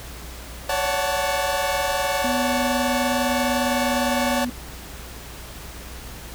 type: chord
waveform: sawtooth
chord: D major seventh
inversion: third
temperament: equal with one note detuned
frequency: 554.4 / 574.2 / 740 / 880 Hz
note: C#5 / D5 / F#5 / A5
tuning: 0 / -39 / 0 / 0 cents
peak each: -23 dBFS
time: 0.69-4.45 s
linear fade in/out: 5 ms
type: tone with pitch glide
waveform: sine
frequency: 246.9 to 244.6 Hz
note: B3 to B3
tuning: 0 to -16 cents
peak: -24 dBFS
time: 2.24-4.5 s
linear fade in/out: 5 ms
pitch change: -16 cents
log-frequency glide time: 3.17-4.06 s
effects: added 60 Hz sine -39 dBFS peak until 6.34 s + pink hiss -39 dBFS RMS until 6.34 s